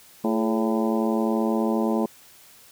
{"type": "harmonic tone with a mistuned harmonic", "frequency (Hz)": 111.6, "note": "A2", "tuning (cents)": 25, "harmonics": [2, 3, 4, 5, 6, 7, 8, 9], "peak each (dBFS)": [-23, -27, -29, -31, -33, -34, -35, -36], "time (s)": [0.24, 2.06], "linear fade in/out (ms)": 5, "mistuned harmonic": 4, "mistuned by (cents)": -82, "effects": ["white hiss -51 dBFS RMS until 2.71 s"]}